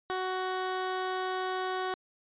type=tone; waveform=15% pulse; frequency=372.2 Hz; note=F#4; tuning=10 cents sharp; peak=-24 dBFS; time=0.1-1.94 s; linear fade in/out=0 ms; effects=resampled to 8000 Hz